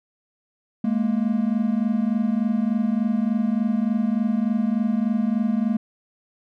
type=tone pair together; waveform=triangle; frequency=209.7 / 233.1 Hz; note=G#3 / A#3; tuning=+17 / 0 cents; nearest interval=major second; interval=183 cents; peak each=-20 dBFS; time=0.84-5.77 s; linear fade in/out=5 ms; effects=none